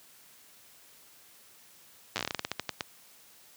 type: slowing click train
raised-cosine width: 0.2 ms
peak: -13 dBFS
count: 16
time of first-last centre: 2.16-2.808 s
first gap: 9 ms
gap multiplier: 1.2
effects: white hiss -57 dBFS RMS until 3.56 s + high-pass 80 Hz 12 dB/octave